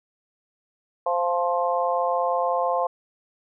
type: harmonic tone with a mistuned harmonic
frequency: 174.2 Hz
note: F3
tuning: 4 cents flat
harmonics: 3 / 4 / 5 / 6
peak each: -25 / -25 / -28 / -27 dBFS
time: 1.06-2.87 s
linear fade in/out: 5 ms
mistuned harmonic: 6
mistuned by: +16 cents
effects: none

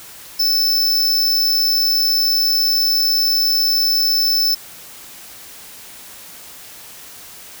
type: tone with amplitude modulation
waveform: square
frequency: 5274 Hz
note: E8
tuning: in tune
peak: -12 dBFS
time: 0.39-4.55 s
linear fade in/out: 10 ms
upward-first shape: sine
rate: 214 Hz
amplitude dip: 40%
effects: white hiss -38 dBFS RMS until 7.6 s

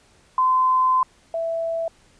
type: tone pair in turn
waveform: sine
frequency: 1028 / 661.2 Hz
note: C6 / E5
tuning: -31 / +5 cents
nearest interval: minor sixth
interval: 764 cents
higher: first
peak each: -15 / -22 dBFS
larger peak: first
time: 0.38-1.03 / 1.34-1.88 s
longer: first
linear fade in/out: 2 ms
effects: pink hiss -56 dBFS RMS until 2.19 s + resampled to 22050 Hz

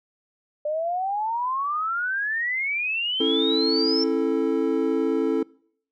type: exponential sweep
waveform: sine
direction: up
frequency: 590 to 5420 Hz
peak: -23 dBFS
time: 0.65-4.04 s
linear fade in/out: 5 ms
type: chord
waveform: triangle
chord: A major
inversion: first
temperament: equal with one note detuned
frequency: 270.7 / 329.6 / 440 Hz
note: C#4 / E4 / A4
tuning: -41 / 0 / 0 cents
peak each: -23 / -23 / -22 dBFS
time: 3.2-5.43 s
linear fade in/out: 5 ms
effects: noise-tail reverb RT60 0.6 s tail -24 dB re dry

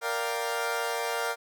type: chord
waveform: 20% pulse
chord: G minor seventh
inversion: first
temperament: equal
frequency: 466.2 / 587.3 / 698.5 / 784 Hz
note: Bb4 / D5 / F5 / G5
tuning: 0 / 0 / 0 / 0 cents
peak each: -27 / -30 / -29 / -32 dBFS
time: 0.01-1.36 s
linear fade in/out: 50 ms
effects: none

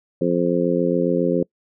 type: harmonic tone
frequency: 87.31 Hz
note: F2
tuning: in tune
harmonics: 2 / 3 / 4 / 5 / 6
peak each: -23 / -23 / -23 / -23 / -23 dBFS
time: 0.21-1.43 s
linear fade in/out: 5 ms
effects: noise-tail reverb RT60 0.1 s tail -25 dB re dry

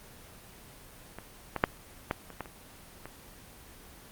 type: clicks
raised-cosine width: 0.5 ms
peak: -24 / -16 / -6 / -13 / -29 / -19 / -29 / -25 dBFS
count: 8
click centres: 1.186 / 1.563 / 1.639 / 2.111 / 2.303 / 2.407 / 2.458 / 3.056 s
effects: pink hiss -51 dBFS RMS until 4.11 s + Opus 24 kbps

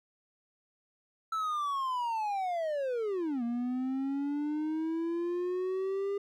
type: linear two-way sweep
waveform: triangle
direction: down then up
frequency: 1329 to 233.1 to 403.2 Hz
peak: -28 dBFS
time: 1.32-6.18 s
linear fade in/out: 5 ms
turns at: 3.43 s
effects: none

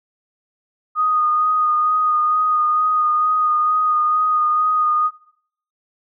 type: tone with vibrato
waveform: sine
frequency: 1237 Hz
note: D#6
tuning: 10 cents flat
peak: -14 dBFS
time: 0.95-5.11 s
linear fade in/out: 50 ms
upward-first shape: sine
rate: 2.2 Hz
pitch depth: 17 cents each way
effects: noise-tail reverb RT60 0.7 s tail -24 dB re dry

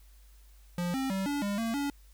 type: tone with pitch steps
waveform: square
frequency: 175.5 / 266.4 / 192.6 / 286.8 / 202.1 / 228 / 283.7 Hz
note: F3 / C4 / G3 / D4 / G#3 / A#3 / C#4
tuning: +9 / +31 / -30 / -41 / -47 / -38 / +40 cents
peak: -30 dBFS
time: 0.78-1.9 s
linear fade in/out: 2 ms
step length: 160 ms
effects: added 50 Hz sine -53 dBFS peak until 2.13 s + white hiss -65 dBFS RMS until 2.13 s

